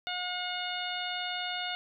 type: harmonic tone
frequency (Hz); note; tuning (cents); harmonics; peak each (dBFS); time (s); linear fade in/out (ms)
721; F#5; -45; 1 / 2 / 3 / 4 / 5 / 6; -38 / -39 / -41 / -38 / -39 / -45; 0.07-1.75; 0
effects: none